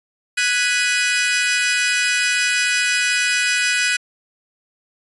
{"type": "chord", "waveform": "sawtooth", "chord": "G# minor seventh", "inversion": "third", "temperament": "equal", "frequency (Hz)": [1480, 1661.2, 1975.5, 2489], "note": ["F#6", "G#6", "B6", "D#7"], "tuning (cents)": [0, 0, 0, 0], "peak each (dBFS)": [-17, -22, -20, -17], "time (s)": [0.37, 3.97], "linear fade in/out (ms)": 10, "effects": ["resampled to 24000 Hz"]}